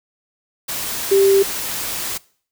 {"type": "tone in noise", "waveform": "sine", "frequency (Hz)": 392, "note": "G4", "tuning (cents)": 0, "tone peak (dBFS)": -10, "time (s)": [1.11, 1.43], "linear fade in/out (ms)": 10, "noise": "white", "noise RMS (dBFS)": -25, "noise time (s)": [0.68, 2.18], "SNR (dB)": 12, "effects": ["noise-tail reverb RT60 0.5 s tail -22 dB re dry"]}